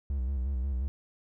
triangle tone with vibrato, 65.8 Hz, C2, 10 cents sharp, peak -26 dBFS, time 0.1-0.88 s, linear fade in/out 0 ms, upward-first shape square, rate 5.6 Hz, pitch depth 87 cents each way, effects none

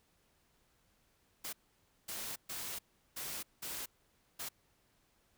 white noise bursts at uneven times, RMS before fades -42 dBFS, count 6, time 1.44-1.53 / 2.08-2.36 / 2.49-2.79 / 3.16-3.43 / 3.62-3.86 / 4.39-4.49 s, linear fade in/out 10 ms, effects pink hiss -73 dBFS RMS until 5.37 s

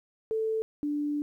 sine tone pair in turn, 441.6 / 293.6 Hz, A4 / D4, +6 / 0 cents, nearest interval perfect fifth, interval 706 cents, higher first, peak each -26 / -27 dBFS, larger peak first, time 0.31-0.62 / 0.83-1.22 s, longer second, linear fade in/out 0 ms, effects 11-bit

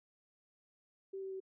sine tone with pitch steps, 387 / 384.1 / 381.2 Hz, G4 / G4 / G4, -22 / -35 / -48 cents, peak -40 dBFS, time 1.13-1.403 s, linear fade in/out 10 ms, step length 91 ms, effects none

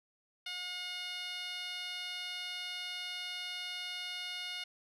10% pulse tone with band-pass filter, 720 Hz, F#5, 47 cents flat, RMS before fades -41 dBFS, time 0.46-4.64 s, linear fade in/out 5 ms, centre 3300 Hz, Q 1.2, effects resampled to 32000 Hz

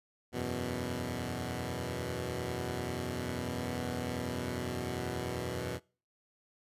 10% pulse chord, E suspended second, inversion none, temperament equal, 82.41 / 92.5 / 123.47 Hz, E2 / F#2 / B2, 0 / 0 / 0 cents, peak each -32 / -32 / -29 dBFS, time 0.32-5.8 s, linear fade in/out 50 ms, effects noise-tail reverb RT60 0.4 s tail -25 dB re dry + resampled to 32000 Hz

